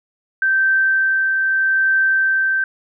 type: tone with tremolo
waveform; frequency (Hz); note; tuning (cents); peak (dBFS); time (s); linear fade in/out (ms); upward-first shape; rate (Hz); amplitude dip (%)
sine; 1557; G6; -12; -12; 0.42-2.64; 2; triangle; 0.8; 30
effects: none